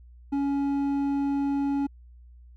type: tone with hard clipping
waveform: sine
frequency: 280 Hz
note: C#4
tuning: 18 cents sharp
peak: -25 dBFS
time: 0.32-1.87 s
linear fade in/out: 10 ms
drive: 6 dB
effects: added 60 Hz sine -47 dBFS peak until 2.56 s